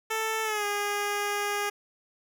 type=tone with pitch glide; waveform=10% pulse; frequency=441.8 to 409.8 Hz; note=A4 to G#4; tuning=+7 to -23 cents; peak=-19 dBFS; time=0.1-1.7 s; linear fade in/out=10 ms; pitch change=-130 cents; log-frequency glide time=0.43-0.65 s; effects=none